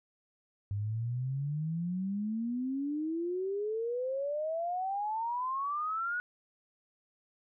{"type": "exponential sweep", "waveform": "sine", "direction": "up", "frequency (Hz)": [99.1, 1474], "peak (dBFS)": -31, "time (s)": [0.71, 6.2], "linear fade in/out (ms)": 0, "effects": []}